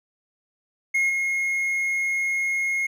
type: tone with level steps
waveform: triangle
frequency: 2154 Hz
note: C7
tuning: 50 cents sharp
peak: -17 / -20 dBFS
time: 0.94-2.87 s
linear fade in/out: 10 ms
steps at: 1.09 s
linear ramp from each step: 10 ms
effects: none